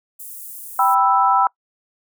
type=high-pass noise; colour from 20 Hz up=pink; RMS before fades=-35 dBFS; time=0.19-0.95 s; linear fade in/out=10 ms; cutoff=9900 Hz; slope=24 dB/octave
type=chord; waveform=sine; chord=E minor; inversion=first; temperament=equal; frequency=784 / 987.8 / 1318.5 Hz; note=G5 / B5 / E6; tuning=0 / 0 / 0 cents; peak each=-17 dBFS; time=0.79-1.47 s; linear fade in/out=2 ms
effects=noise-tail reverb RT60 0.1 s tail -24 dB re dry